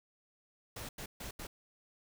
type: noise bursts at uneven times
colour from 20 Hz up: pink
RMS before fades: -44 dBFS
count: 4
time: 0.76-0.89 / 0.98-1.06 / 1.2-1.31 / 1.39-1.47 s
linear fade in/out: 5 ms
effects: none